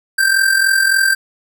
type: tone with amplitude modulation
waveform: square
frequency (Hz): 1571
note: G6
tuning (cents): +3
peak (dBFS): -9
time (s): 0.18-1.15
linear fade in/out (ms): 10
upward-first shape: sine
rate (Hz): 43.5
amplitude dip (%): 60
effects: none